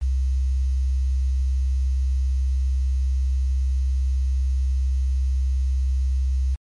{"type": "tone with quantisation", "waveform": "sine", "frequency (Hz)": 65.41, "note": "C2", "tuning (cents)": 0, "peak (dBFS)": -18, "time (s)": [0.01, 6.56], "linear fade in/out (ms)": 20, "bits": 8, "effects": ["MP3 48 kbps"]}